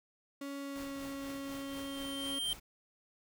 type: tone with pitch glide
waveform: 35% pulse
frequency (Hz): 279.5 to 276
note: C#4 to C#4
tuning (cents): +14 to -7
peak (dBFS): -38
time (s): 0.41-2.39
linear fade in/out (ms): 5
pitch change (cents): -21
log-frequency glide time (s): 0.58-0.99
type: noise with tremolo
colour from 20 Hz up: pink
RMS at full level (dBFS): -49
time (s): 0.75-2.6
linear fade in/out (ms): 10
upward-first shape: triangle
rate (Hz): 4.1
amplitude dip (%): 75
type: tone with exponential growth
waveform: square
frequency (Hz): 3151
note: G7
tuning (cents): +8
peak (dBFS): -32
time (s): 0.96-2.53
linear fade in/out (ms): 1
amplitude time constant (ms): 340
effects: none